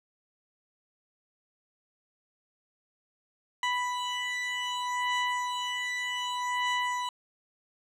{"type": "beating tone pair", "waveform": "20% pulse", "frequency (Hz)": [987.8, 988.45], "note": ["B5", "B5"], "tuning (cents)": [0, 1], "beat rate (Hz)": 0.65, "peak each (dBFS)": [-28, -26], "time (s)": [3.63, 7.09], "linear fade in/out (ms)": 2, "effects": ["low-pass 6000 Hz 12 dB/octave"]}